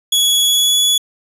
sawtooth tone with pitch glide, 3370 to 3399 Hz, G#7 to G#7, +25 to +39 cents, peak -8 dBFS, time 0.12-0.98 s, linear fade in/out 5 ms, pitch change +14 cents, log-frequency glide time 0.45-0.75 s, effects resampled to 32000 Hz

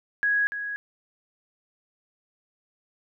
sine tone with echo, 1661.2 Hz, G#6, in tune, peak -20 dBFS, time 0.23-0.47 s, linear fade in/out 0 ms, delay 290 ms, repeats 1, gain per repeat -9 dB, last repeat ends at 0.76 s, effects none

